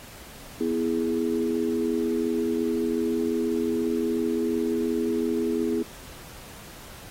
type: chord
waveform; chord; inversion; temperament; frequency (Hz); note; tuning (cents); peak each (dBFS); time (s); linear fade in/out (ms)
sine; E major; second; equal; 246.9 / 329.6 / 415.3; B3 / E4 / G#4; 0 / 0 / 0; -27; 0.6-5.83; 10
effects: pink hiss -45 dBFS RMS until 7.1 s + AAC 48 kbps